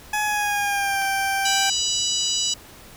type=tone with pitch glide; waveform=20% pulse; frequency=844 to 782.9 Hz; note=G#5 to G5; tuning=+28 to -2 cents; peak=-16 dBFS; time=0.13-1.7 s; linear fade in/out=5 ms; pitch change=-130 cents; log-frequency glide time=0.24-1.04 s
type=clicks; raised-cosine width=0.3 ms; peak=-20 / -24 dBFS; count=2; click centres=1.019 / 1.051 s
type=harmonic tone; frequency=982 Hz; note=B5; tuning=10 cents flat; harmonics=3 / 4 / 5 / 6 / 7 / 8; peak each=-26 / -27 / -28 / -29 / -29 / -30 dBFS; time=1.45-2.54 s; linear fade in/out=5 ms
effects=pink hiss -45 dBFS RMS until 2.96 s